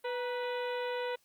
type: harmonic tone with a mistuned harmonic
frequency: 493.9 Hz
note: B4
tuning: in tune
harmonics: 1 / 2 / 3 / 4 / 5 / 6 / 7 / 8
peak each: -34 / -40 / -44 / -46 / -48 / -50 / -51 / -52 dBFS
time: 0.04-1.16 s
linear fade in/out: 10 ms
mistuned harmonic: 2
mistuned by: -63 cents
effects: white hiss -70 dBFS RMS until 1.24 s + Opus 32 kbps